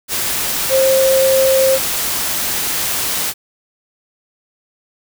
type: tone in noise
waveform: sine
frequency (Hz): 531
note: C5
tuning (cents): +25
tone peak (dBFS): -10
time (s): 0.69-1.79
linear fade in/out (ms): 50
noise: white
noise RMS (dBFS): -19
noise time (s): 0.08-3.34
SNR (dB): +6
effects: none